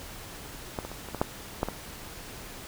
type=clicks; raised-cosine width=1 ms; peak=-16 / -22 / -25 / -24 / -19 / -9 / -11 / -17 dBFS; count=8; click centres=0.788 / 0.85 / 0.916 / 1.087 / 1.147 / 1.215 / 1.631 / 1.686 s; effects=pink hiss -43 dBFS RMS until 2.67 s